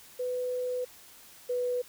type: tone pair in turn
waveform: sine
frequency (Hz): 499.2 / 493.5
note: B4 / B4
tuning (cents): +19 / -1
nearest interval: unison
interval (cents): 20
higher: first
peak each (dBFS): -29 / -27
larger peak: second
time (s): 0.19-0.85 / 1.49-1.82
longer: first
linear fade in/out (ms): 10
effects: white hiss -53 dBFS RMS until 1.88 s